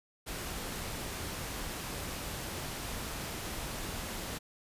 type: noise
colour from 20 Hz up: pink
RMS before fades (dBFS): -39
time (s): 0.26-4.39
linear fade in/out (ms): 20
effects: resampled to 32000 Hz